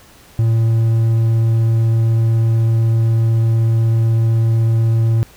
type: tone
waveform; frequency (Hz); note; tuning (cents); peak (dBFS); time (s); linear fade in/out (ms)
triangle; 113.5; A#2; -46; -9; 0.39-5.23; 0
effects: pink hiss -45 dBFS RMS until 5.36 s